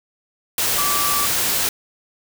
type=tone in noise; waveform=sine; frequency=1160 Hz; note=D6; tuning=22 cents flat; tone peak=-22 dBFS; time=0.78-1.26 s; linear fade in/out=2 ms; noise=white; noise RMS=-20 dBFS; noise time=0.58-1.69 s; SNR=-5 dB; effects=none